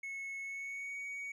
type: tone with pitch glide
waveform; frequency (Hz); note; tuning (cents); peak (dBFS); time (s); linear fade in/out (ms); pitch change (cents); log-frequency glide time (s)
triangle; 2193 to 2246; C#7 to C#7; -19 to +22; -38; 0.03-1.32; 5; +41; 0.41-0.99
effects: resampled to 24000 Hz